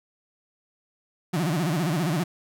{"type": "tone with vibrato", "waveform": "35% pulse", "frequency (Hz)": 163.4, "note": "E3", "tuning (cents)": -15, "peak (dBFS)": -21, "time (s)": [1.33, 2.24], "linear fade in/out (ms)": 10, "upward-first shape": "sine", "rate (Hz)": 15, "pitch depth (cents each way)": 220, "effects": []}